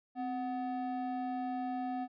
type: ring-modulated tone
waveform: triangle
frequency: 499.3 Hz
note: B4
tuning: 19 cents sharp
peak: -29 dBFS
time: 0.15-2.08 s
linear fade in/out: 50 ms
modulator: 240 Hz
effects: resampled to 11025 Hz